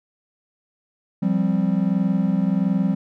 triangle chord, F suspended second, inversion none, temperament equal, 174.61 / 196 / 261.6 Hz, F3 / G3 / C4, 0 / 0 / 0 cents, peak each -20 / -18 / -24 dBFS, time 1.22-2.95 s, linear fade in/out 10 ms, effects none

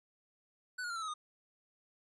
square tone with pitch steps, 1495 / 1437.4 / 1382.1 / 1328.8 / 1277.6 / 1228.4 Hz, F#6 / F6 / F6 / E6 / D#6 / D#6, +17 / +49 / -18 / +13 / +45 / -23 cents, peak -38 dBFS, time 0.78-1.14 s, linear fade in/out 10 ms, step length 60 ms, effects resampled to 22050 Hz

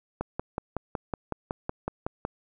click train, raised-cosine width 1 ms, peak -15 dBFS, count 12, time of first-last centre 0.21-2.251 s, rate 5.39 Hz, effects none

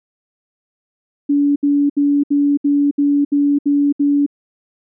sine tone bursts, 286.3 Hz, D4, 44 cents flat, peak -11 dBFS, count 9, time 1.29-4.264 s, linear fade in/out 10 ms, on 270 ms, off 68 ms, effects none

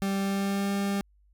40% pulse tone with pitch glide, 196 to 199.08 Hz, G3 to G3, 0 to +27 cents, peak -25 dBFS, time 0.02-1.01 s, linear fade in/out 0 ms, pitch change +27 cents, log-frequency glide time 0.2-0.72 s, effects added 50 Hz sine -59 dBFS peak until 1.33 s

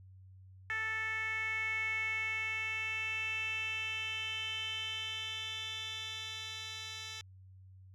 10% pulse tone with band-pass filter sweep, 440 Hz, A4, in tune, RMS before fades -38 dBFS, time 0.7-7.21 s, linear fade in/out 0 ms, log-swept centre 1900 to 4200 Hz, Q 6.2, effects added 94 Hz sine -53 dBFS peak until 7.94 s

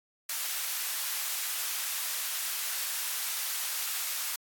white high-pass noise, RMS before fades -33 dBFS, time 0.29-4.36 s, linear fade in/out 5 ms, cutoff 1100 Hz, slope 12 dB/octave, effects AAC 64 kbps

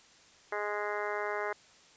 harmonic tone, 207.7 Hz, G#3, in tune, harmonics 2 / 3 / 4 / 5 / 6 / 7 / 8 / 9 / 10, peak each -37 / -39 / -40 / -41 / -42 / -42 / -43 / -44 / -44 dBFS, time 0.52-1.53 s, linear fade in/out 5 ms, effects white hiss -59 dBFS RMS until 1.96 s + resampled to 16000 Hz

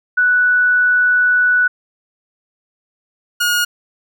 sine / sawtooth tone pair in turn, 1480 / 1436.2 Hz, F#6 / F6, 0 / +48 cents, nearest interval minor second, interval 52 cents, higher first, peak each -10 dBFS, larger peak neither, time 0.17-1.68 / 3.4-3.65 s, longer first, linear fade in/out 10 ms, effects none

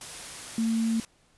sine tone in noise, 225.8 Hz, A3, 45 cents sharp, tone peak -23 dBFS, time 0.58-1 s, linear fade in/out 2 ms, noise white, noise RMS -40 dBFS, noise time 0.01-1.05 s, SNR +14 dB, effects pink hiss -64 dBFS RMS until 1.37 s + resampled to 24000 Hz

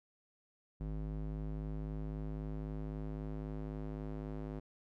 square tone with band-pass filter sweep, 51.9 Hz, G#1, in tune, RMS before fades -41 dBFS, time 0.8-4.6 s, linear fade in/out 10 ms, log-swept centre 150 to 290 Hz, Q 0.76, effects none

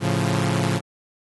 sawtooth chord, A augmented, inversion none, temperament equal, 110 / 138.59 / 174.61 Hz, A2 / C#3 / E#3, 0 / 0 / 0 cents, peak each -20 dBFS, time 0-0.81 s, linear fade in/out 50 ms, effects AAC 32 kbps

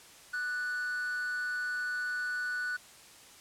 triangle tone with amplitude modulation, 1480 Hz, F#6, in tune, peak -28 dBFS, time 0.33-2.77 s, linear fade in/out 10 ms, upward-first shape sine, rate 285 Hz, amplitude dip 40%, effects white hiss -54 dBFS RMS until 3.4 s + low-pass 10000 Hz 12 dB/octave

